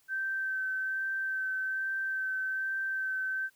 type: tone with vibrato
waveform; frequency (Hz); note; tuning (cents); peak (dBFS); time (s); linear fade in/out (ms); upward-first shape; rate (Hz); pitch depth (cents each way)
sine; 1548; G6; -22; -30; 0.08-3.5; 50; sine; 1.2; 15
effects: white hiss -68 dBFS RMS until 3.55 s